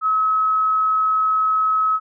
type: tone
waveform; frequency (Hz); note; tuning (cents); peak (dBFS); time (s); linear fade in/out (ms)
sine; 1284; E6; -46; -15; 0.01-2; 50
effects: none